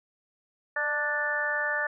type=harmonic tone with a mistuned harmonic; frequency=294.2 Hz; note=D4; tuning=3 cents sharp; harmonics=2 / 3 / 4 / 5 / 6; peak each=-34 / -37 / -37 / -32 / -28 dBFS; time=0.76-1.87 s; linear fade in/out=5 ms; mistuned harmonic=2; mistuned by=+18 cents; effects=none